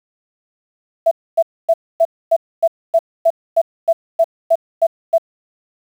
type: tone bursts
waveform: sine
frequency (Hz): 663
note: E5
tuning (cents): +10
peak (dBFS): -8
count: 14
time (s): 1.06-5.182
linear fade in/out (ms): 10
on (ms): 53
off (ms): 260
effects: 7-bit